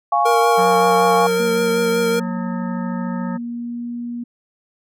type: chord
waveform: sine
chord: Db major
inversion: first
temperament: equal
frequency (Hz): 698.5 / 830.6 / 1108.7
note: F5 / Ab5 / Db6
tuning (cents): 0 / 0 / 0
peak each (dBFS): -18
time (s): 0.12-1.27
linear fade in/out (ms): 5
type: tone with vibrato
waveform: square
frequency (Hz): 466.2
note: A#4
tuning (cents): 0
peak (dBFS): -17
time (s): 0.25-2.2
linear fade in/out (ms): 10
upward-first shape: triangle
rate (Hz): 5.3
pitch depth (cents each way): 22
type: harmonic tone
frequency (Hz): 181.3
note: F#3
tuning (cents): -35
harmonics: 1 / 3 / 5 / 7 / 9 / 10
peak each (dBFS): -24 / -34 / -33 / -36 / -42 / -43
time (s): 0.57-3.38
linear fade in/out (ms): 20
type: tone with pitch glide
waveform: sine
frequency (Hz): 230 to 238.8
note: A#3 to A#3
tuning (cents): -23 to +42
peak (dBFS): -24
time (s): 1.39-4.24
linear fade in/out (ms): 10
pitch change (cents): +65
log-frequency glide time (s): 1.64-3.92
effects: none